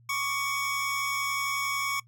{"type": "tone cluster", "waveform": "square", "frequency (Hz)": [1105, 1176, 2247, 5320], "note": ["C#6", "D6", "C#7", "E8"], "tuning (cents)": [-6, 2, 23, 15], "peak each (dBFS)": [-33, -39, -31, -40], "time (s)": [0.09, 2], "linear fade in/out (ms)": 5, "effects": ["noise-tail reverb RT60 0.1 s tail -21 dB re dry", "added 118 Hz sine -55 dBFS peak until 2.07 s"]}